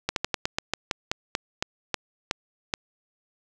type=slowing click train; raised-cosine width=0.2 ms; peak=-7 dBFS; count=14; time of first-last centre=0.09-2.739 s; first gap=72 ms; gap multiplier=1.16; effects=none